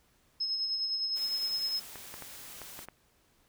sine tone with tremolo, 5170 Hz, E8, 34 cents flat, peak -28 dBFS, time 0.4-1.8 s, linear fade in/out 10 ms, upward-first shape sine, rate 9.8 Hz, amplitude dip 40%
white noise, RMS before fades -47 dBFS, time 1.15-2.86 s, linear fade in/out 20 ms
clicks, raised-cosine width 0.5 ms, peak -28 dBFS, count 6, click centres 1.957 / 2.141 / 2.223 / 2.617 / 2.791 / 2.886 s
effects pink hiss -68 dBFS RMS until 3.48 s

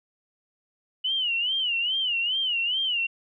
sine tone with vibrato, 2943 Hz, F#7, 10 cents flat, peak -23 dBFS, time 1.04-3.07 s, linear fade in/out 10 ms, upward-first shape sine, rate 2.4 Hz, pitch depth 140 cents each way, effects none

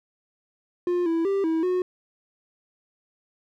triangle tone with pitch steps, 353.9 / 330.1 / 393.6 / 323.6 / 364.4 Hz, F4 / E4 / G4 / E4 / F#4, +23 / +2 / +7 / -32 / -26 cents, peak -19 dBFS, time 0.87-1.82 s, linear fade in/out 2 ms, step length 190 ms, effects none

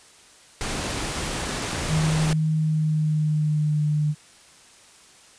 pink noise, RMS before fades -28 dBFS, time 0.61-2.33 s, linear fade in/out 0 ms
sine tone with pitch glide, 156.6 to 150.31 Hz, D#3 to D3, +11 to +41 cents, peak -19 dBFS, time 1.88-4.15 s, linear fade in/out 50 ms, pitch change -70 cents, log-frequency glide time 2.55-3.86 s
effects white hiss -51 dBFS RMS until 5.38 s + resampled to 22050 Hz

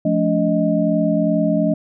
sine tone cluster, 174 / 216.6 / 286.2 / 623 Hz, F3 / A3 / D4 / D#5, -6 / -27 / -45 / +2 cents, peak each -20 dBFS, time 0.05-1.74 s, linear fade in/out 5 ms, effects none

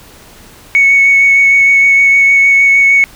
sine tone with vibrato, 2217 Hz, C#7, in tune, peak -3 dBFS, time 0.75-3.04 s, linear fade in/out 0 ms, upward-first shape triangle, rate 6.5 Hz, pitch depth 14 cents each way, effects tanh soft clip ceiling 0 dBFS + pink hiss -38 dBFS RMS until 3.15 s

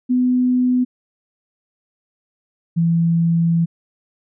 sine tone pair in turn, 250.7 / 167.32 Hz, B3 / E3, +26 / +26 cents, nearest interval perfect fifth, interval 700 cents, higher first, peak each -13 dBFS, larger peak neither, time 0.09-0.85 / 2.76-3.66 s, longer second, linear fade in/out 20 ms, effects none

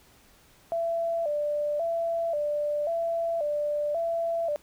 sine tone with vibrato, 629 Hz, D#5, 19 cents sharp, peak -25 dBFS, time 0.72-4.56 s, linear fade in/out 0 ms, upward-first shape square, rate 0.93 Hz, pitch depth 110 cents each way, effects pink hiss -58 dBFS RMS until 4.62 s

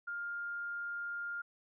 sine tone, 1406 Hz, F6, 11 cents sharp, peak -37 dBFS, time 0.07-1.42 s, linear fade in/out 10 ms, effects none

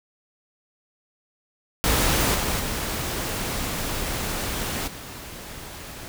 pink noise with level steps, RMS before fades -21 / -25 / -28 / -38 dBFS, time 1.84-6.08 s, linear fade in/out 0 ms, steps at 2.34 / 2.59 / 4.87 s, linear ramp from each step 10 ms, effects none

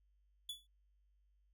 45% pulse tone with exponential decay, 3430 Hz, A7, 45 cents flat, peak -39 dBFS, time 0.49-0.67 s, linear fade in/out 5 ms, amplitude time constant 37 ms, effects added 50 Hz sine -70 dBFS peak until 1.53 s

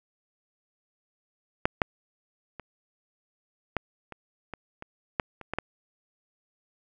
clicks, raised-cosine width 0.5 ms, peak -6 / -6 / -24 / -11 / -25 / -21 / -24 / -9 / -26 / -16 / -12 dBFS, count 11, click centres 1.655 / 1.818 / 2.597 / 3.767 / 4.123 / 4.537 / 4.824 / 5.198 / 5.413 / 5.536 / 5.586 s, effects none

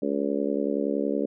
harmonic tone, 70.7 Hz, C#2, 35 cents sharp, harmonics 3 / 4 / 5 / 6 / 7 / 8, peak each -31 / -28 / -33 / -30 / -32 / -33 dBFS, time 0.02-1.26 s, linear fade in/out 5 ms, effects none

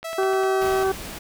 click train, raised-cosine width 0.3 ms, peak -20 dBFS, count 5, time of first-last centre 0.03-0.435 s, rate 9.88 Hz
sawtooth tone with pitch glide, 656 to 645.5 Hz, E5 to E5, -9 to -37 cents, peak -25 dBFS, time 0.04-0.84 s, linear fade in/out 10 ms, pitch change -28 cents, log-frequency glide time 0.26-0.58 s
harmonic tone, 383.3 Hz, G4, 39 cents flat, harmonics 1 / 2 / 3 / 4, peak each -20 / -26 / -30 / -32 dBFS, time 0.18-0.92 s, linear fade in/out 5 ms
pink noise, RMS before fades -35 dBFS, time 0.61-1.19 s, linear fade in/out 10 ms
effects none

